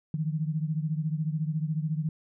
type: beating tone pair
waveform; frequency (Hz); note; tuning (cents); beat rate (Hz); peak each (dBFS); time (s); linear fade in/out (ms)
sine; 152.9 / 166.9; D#3 / E3; -30 / +22; 14; -28 / -32; 0.14-2.09; 2
effects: none